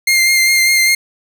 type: tone with vibrato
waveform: sawtooth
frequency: 2109 Hz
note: C7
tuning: 13 cents sharp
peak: -6 dBFS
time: 0.07-0.95 s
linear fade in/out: 5 ms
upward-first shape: sine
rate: 5 Hz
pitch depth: 19 cents each way
effects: none